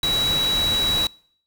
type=tone in noise; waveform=sine; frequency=3900 Hz; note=B7; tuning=23 cents flat; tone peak=-19 dBFS; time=0.03-1.07 s; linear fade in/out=2 ms; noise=pink; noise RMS=-28 dBFS; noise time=0.03-1.07 s; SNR=+6 dB; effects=noise-tail reverb RT60 0.6 s tail -25 dB re dry